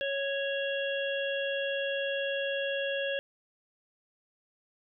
harmonic tone, 553 Hz, C#5, 4 cents flat, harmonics 1 / 3 / 5 / 6, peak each -31 / -36 / -38 / -39 dBFS, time 0.01-3.19 s, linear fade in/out 0 ms, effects none

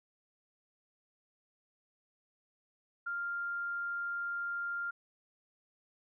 sine tone, 1396.9 Hz, F6, in tune, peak -34 dBFS, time 3.06-4.91 s, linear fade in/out 10 ms, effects none

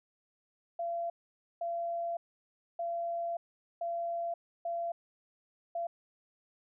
sine tone bursts at uneven times, 682 Hz, F5, 41 cents flat, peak -32 dBFS, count 6, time 0.79-1.1 / 1.61-2.17 / 2.79-3.37 / 3.81-4.34 / 4.65-4.92 / 5.75-5.87 s, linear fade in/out 5 ms, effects none

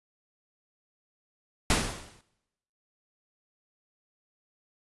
pink noise with exponential decay, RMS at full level -21 dBFS, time 1.7-2.21 s, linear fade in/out 2 ms, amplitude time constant 110 ms, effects noise-tail reverb RT60 0.9 s tail -20 dB re dry + resampled to 24000 Hz

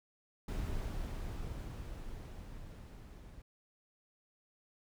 brown noise with level ramp, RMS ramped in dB -37 to -52 dBFS, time 0.48-3.42 s, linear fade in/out 5 ms, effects none

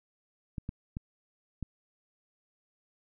clicks, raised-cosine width 5 ms, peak -23 dBFS, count 4, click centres 0.582 / 0.691 / 0.969 / 1.627 s, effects none

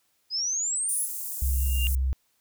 sine exponential sweep, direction up, 4938 to 11000 Hz, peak -25 dBFS, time 0.3-1.08 s, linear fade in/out 50 ms
white high-pass noise, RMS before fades -34 dBFS, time 0.89-1.95 s, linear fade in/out 0 ms, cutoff 7600 Hz, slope 24 dB/octave
sine tone, 65.6 Hz, C2, 5 cents sharp, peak -22 dBFS, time 1.42-2.13 s, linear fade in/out 0 ms
sine tone with exponential growth, 2794 Hz, F7, in tune, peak -25 dBFS, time 1.52-1.87 s, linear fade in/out 0 ms, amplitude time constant 76 ms
effects white hiss -70 dBFS RMS until 2.4 s

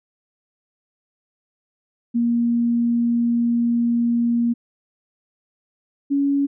sine tone pair in turn, 235.9 / 280.5 Hz, A#3 / C#4, +21 / +21 cents, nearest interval minor third, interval 300 cents, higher second, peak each -16 / -16 dBFS, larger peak neither, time 2.14-4.54 / 6.1-6.47 s, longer first, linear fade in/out 20 ms, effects none

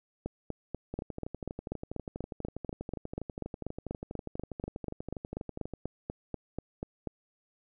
two click trains, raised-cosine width 2 ms, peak -24 / -21 dBFS, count 60 / 29, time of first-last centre 0.94-5.737 / 0.26-7.073 s, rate 12.3 / 4.11 Hz, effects none

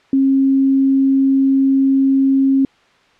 sine tone, 270 Hz, C#4, 45 cents flat, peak -10 dBFS, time 0.13-2.65 s, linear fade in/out 2 ms, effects white hiss -52 dBFS RMS until 3.19 s + low-pass 3000 Hz 12 dB/octave

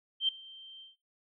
sine tone with ADSR envelope, 3136 Hz, G7, in tune, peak -23 dBFS, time 0.2-0.96 s, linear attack 85 ms, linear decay 6 ms, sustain -24 dB, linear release 150 ms, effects noise-tail reverb RT60 0.4 s tail -23 dB re dry

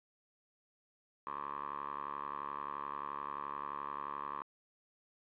10% pulse tone with band-pass filter, 71.5 Hz, D2, 46 cents flat, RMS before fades -42 dBFS, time 1.27-4.42 s, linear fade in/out 0 ms, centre 1100 Hz, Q 7, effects resampled to 8000 Hz + 11-bit

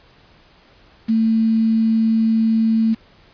sine tone with quantisation, 223.5 Hz, A3, 27 cents sharp, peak -13 dBFS, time 1.08-2.95 s, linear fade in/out 20 ms, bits 6, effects pink hiss -51 dBFS RMS until 3.33 s + resampled to 11025 Hz

